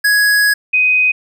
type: tone pair in turn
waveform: square / sine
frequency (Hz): 1669 / 2505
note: G#6 / D#7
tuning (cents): +8 / +11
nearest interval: perfect fifth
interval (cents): 703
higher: second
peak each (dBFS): -10 / -9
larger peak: second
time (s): 0.04-0.54 / 0.73-1.12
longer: first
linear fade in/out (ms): 10
effects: none